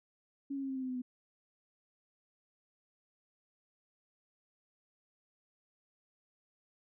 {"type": "tone with pitch steps", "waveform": "sine", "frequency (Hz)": [277.8, 273.7, 269.6, 265.6, 261.6, 257.7, 253.9, 250.1], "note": ["C#4", "C#4", "C#4", "C4", "C4", "C4", "B3", "B3"], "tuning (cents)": [4, -22, -48, 26, 0, -26, 48, 22], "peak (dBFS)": -35, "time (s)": [0.5, 1.02], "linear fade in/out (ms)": 10, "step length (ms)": 65, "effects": []}